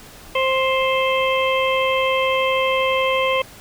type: harmonic tone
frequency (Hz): 526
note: C5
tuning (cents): +9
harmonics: 1 / 2 / 4 / 5 / 6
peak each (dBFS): -19 / -22 / -25 / -26 / -27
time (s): 0.35-3.42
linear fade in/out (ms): 5
effects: pink hiss -42 dBFS RMS until 3.6 s